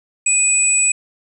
sine tone pair together, 2489 / 7902 Hz, D#7 / B8, 0 / 0 cents, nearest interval octave + minor sixth, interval 2000 cents, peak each -19 / -13 dBFS, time 0.26-0.92 s, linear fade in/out 5 ms, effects none

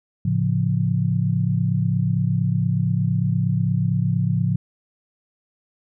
sine chord, A augmented, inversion none, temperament equal, 110 / 138.59 / 174.61 Hz, A2 / C#3 / E#3, 0 / 0 / 0 cents, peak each -22 dBFS, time 0.25-4.56 s, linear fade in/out 5 ms, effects none

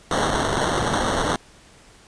white noise with sample-and-hold, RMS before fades -22 dBFS, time 0.11-1.36 s, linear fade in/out 2 ms, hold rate 2450 Hz, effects pink hiss -50 dBFS RMS until 2.07 s + resampled to 22050 Hz

